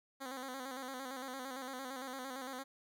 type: tone with vibrato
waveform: 10% pulse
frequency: 261.6 Hz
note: C4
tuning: in tune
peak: -34 dBFS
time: 0.2-2.64 s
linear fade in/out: 20 ms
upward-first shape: square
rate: 8.8 Hz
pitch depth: 61 cents each way
effects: none